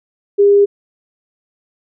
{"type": "tone", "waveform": "sine", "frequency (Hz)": 404.1, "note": "G#4", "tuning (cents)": -47, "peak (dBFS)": -6, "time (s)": [0.38, 0.66], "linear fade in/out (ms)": 20, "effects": []}